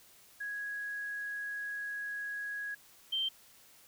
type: tone pair in turn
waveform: sine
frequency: 1661.2 / 3136 Hz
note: G#6 / G7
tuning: 0 / 0 cents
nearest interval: major seventh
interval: 1100 cents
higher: second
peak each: -36 / -30 dBFS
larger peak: second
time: 0.4-2.75 / 3.12-3.29 s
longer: first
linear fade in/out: 10 ms
effects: white hiss -60 dBFS RMS until 3.87 s